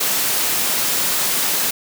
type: high-pass noise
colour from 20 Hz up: white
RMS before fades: -19 dBFS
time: 0-1.71 s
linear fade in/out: 10 ms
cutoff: 140 Hz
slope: 12 dB/octave
effects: none